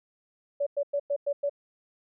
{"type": "tone bursts", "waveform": "sine", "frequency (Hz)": 570, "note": "C#5", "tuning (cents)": 48, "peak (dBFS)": -24, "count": 6, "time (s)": [0.6, 1.496], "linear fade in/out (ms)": 10, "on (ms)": 66, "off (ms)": 100, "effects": []}